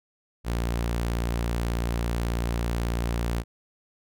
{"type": "tone", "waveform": "sawtooth", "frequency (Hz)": 58.27, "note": "A#1", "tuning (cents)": 0, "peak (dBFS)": -21, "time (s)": [0.44, 3.44], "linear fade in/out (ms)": 50, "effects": []}